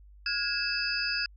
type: tone cluster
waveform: sine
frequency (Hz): 1431 / 1653 / 2620 / 4663 / 5020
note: F6 / G#6 / E7 / D8 / D#8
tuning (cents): +42 / -9 / -11 / -13 / +15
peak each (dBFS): -35 / -35 / -34 / -35 / -32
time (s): 0.26-1.26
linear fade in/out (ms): 2
effects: added 50 Hz sine -50 dBFS peak until 1.36 s